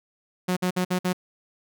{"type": "tone bursts", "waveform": "sawtooth", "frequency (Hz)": 181.9, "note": "F#3", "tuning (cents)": -29, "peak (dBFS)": -18, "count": 5, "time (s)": [0.48, 1.131], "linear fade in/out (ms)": 10, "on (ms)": 87, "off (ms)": 54, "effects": []}